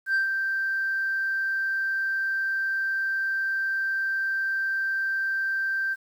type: tone with ADSR envelope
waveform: sine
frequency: 1568 Hz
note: G6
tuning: in tune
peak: -17 dBFS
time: 0.06-5.96 s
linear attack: 85 ms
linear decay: 120 ms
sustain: -6 dB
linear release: 36 ms
effects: tanh soft clip ceiling -19 dBFS + 9-bit